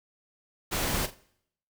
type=noise with echo; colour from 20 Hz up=pink; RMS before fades=-29 dBFS; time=0.71-1.07 s; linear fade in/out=20 ms; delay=42 ms; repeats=2; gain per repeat=-13 dB; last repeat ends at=1.154 s; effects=noise-tail reverb RT60 0.7 s tail -21 dB re dry

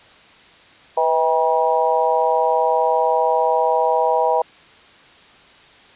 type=harmonic tone with a mistuned harmonic; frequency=160 Hz; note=D#3; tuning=49 cents sharp; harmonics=3 / 4 / 5 / 6; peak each=-20 / -20 / -20 / -20 dBFS; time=0.97-4.42 s; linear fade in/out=5 ms; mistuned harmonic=3; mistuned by=+53 cents; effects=white hiss -47 dBFS RMS until 5.95 s + resampled to 8000 Hz

